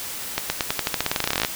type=accelerating click train; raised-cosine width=0.2 ms; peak=-3 dBFS; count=22; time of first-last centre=0.38-1.449 s; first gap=120 ms; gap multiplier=0.9; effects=white hiss -32 dBFS RMS until 1.55 s